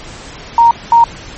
sine tone bursts at uneven times, 932.3 Hz, A#5, in tune, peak -3 dBFS, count 2, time 0.58-0.71 / 0.92-1.04 s, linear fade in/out 2 ms, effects pink hiss -31 dBFS RMS until 1.37 s + MP3 32 kbps

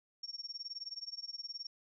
sine tone with tremolo, 5510 Hz, F8, 24 cents flat, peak -38 dBFS, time 0.23-1.67 s, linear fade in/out 5 ms, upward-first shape sine, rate 19 Hz, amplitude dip 95%, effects none

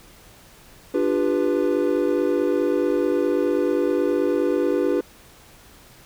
triangle chord, G dominant seventh, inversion second, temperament equal with one note detuned, 293.7 / 349.2 / 398.6 / 493.9 Hz, D4 / F4 / G4 / B4, 0 / 0 / +29 / 0 cents, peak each -22 dBFS, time 0.94-5.01 s, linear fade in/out 5 ms, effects pink hiss -49 dBFS RMS until 6.05 s

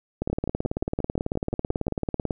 two click trains, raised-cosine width 2 ms, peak -12 / -14 dBFS, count 39 / 10, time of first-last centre 0.22-2.308 / 0.3-1.882 s, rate 18.2 / 5.69 Hz, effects none

